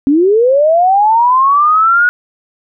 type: linear sweep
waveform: sine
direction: up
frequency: 266 to 1465 Hz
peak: -6 dBFS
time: 0.07-2.09 s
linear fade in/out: 0 ms
effects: none

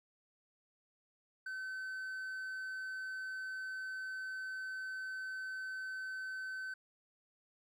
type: tone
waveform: triangle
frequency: 1528 Hz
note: G6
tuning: 45 cents flat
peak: -38 dBFS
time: 1.46-6.74 s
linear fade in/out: 5 ms
effects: none

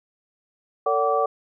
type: tone cluster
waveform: sine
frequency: 451.6 / 570 / 750 / 1159 Hz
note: A4 / C#5 / F#5 / D6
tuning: +45 / +48 / +23 / -23 cents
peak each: -24 dBFS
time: 0.86-1.26 s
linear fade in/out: 5 ms
effects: none

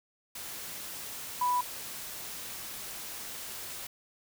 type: tone in noise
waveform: sine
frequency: 987.8 Hz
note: B5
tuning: in tune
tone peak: -25 dBFS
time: 1.41-1.61 s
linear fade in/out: 5 ms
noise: white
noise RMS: -41 dBFS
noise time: 0.35-3.87 s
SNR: +13 dB
effects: none

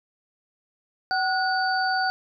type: tone cluster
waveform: sine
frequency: 759 / 1459 / 4586 Hz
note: F#5 / F#6 / D8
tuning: +44 / -25 / -42 cents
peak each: -24 / -25 / -30 dBFS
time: 1.11-2.1 s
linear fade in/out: 0 ms
effects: none

